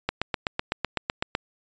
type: click train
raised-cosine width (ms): 0.3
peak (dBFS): -8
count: 11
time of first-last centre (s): 0.09-1.351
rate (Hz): 7.93
effects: resampled to 16000 Hz